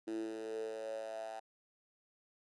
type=tone with high-pass filter sweep; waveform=10% pulse; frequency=110.5 Hz; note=A2; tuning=8 cents sharp; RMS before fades=-42 dBFS; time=0.07-1.4 s; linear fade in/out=10 ms; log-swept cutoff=310 to 760 Hz; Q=8; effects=resampled to 24000 Hz